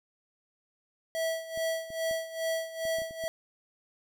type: tone with tremolo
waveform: square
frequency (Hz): 652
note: E5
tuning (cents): -19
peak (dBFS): -28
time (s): 1.15-3.28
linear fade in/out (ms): 0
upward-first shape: sine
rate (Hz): 2.4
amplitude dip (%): 80
type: clicks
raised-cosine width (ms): 3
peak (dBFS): -36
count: 8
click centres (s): 1.575 / 1.904 / 2.111 / 2.853 / 2.986 / 3.019 / 3.109 / 3.239
effects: none